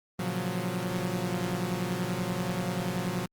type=chord; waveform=sawtooth; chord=Gb major seventh; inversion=first; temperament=equal; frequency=116.54 / 138.59 / 174.61 / 185 Hz; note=Bb2 / Db3 / F3 / Gb3; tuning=0 / 0 / 0 / 0 cents; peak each=-33 / -35 / -29 / -29 dBFS; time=0.19-3.26 s; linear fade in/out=5 ms; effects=Opus 32 kbps